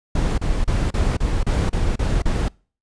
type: noise bursts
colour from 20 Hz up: brown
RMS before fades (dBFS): -19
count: 9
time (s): 0.15-2.484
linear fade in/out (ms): 5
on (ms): 230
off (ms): 33
effects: noise-tail reverb RT60 0.4 s tail -26 dB re dry + resampled to 22050 Hz